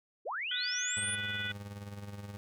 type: linear sweep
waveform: sine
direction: up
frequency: 335 to 9956 Hz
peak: -34 dBFS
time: 0.25-1.16 s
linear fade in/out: 20 ms
type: harmonic tone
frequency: 493.1 Hz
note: B4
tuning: 3 cents flat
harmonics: 3 / 4 / 5 / 6 / 7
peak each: -37 / -42 / -43 / -46 / -40 dBFS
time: 0.51-1.52 s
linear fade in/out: 5 ms
type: tone with tremolo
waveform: 30% pulse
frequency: 101.5 Hz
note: G#2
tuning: 39 cents flat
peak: -37 dBFS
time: 0.97-2.37 s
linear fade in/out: 0 ms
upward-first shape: sine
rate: 19 Hz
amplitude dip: 55%
effects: none